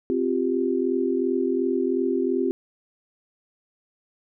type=chord; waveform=sine; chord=C suspended fourth; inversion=none; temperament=equal; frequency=261.6 / 349.2 / 392 Hz; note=C4 / F4 / G4; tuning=0 / 0 / 0 cents; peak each=-25 dBFS; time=0.1-2.51 s; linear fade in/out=0 ms; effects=none